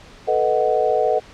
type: chord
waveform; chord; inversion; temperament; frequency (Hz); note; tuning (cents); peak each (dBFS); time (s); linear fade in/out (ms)
sine; B dominant seventh; third; equal; 440 / 493.9 / 622.3 / 740; A4 / B4 / D#5 / F#5; 0 / 0 / 0 / 0; -21; 0.27-1.2; 20
effects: pink hiss -44 dBFS RMS until 1.33 s + low-pass 5000 Hz 12 dB/octave